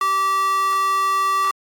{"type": "tone with high-pass filter", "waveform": "square", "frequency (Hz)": 387.1, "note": "G4", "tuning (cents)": -22, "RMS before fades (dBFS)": -19, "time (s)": [0.01, 1.51], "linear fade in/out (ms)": 2, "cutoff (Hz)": 1100, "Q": 4.5, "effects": ["AAC 64 kbps"]}